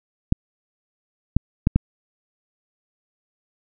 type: clicks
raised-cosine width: 5 ms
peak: -3 dBFS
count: 4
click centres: 0.324 / 1.366 / 1.671 / 1.76 s
effects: none